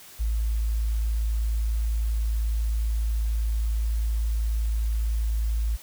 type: tone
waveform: sine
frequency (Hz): 55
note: A1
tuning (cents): 0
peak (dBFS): -22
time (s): 0.19-5.77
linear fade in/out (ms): 20
effects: white hiss -47 dBFS RMS until 5.82 s